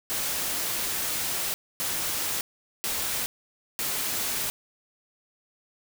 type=noise bursts at uneven times; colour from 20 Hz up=white; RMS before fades=-29 dBFS; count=4; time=0.1-1.54 / 1.8-2.41 / 2.84-3.26 / 3.79-4.5 s; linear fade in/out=0 ms; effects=none